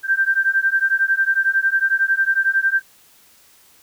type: beating tone pair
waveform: sine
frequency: 1568 / 1579 Hz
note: G6 / G6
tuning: 0 / +12 cents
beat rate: 11 Hz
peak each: -18 dBFS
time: 0.03-2.82 s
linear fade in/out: 50 ms
effects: white hiss -52 dBFS RMS until 3.82 s